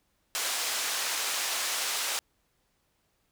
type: band-pass noise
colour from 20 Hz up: white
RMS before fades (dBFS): -31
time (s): 0.35-2.19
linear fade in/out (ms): 0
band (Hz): 580 to 8100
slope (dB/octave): 12
effects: pink hiss -73 dBFS RMS until 3.31 s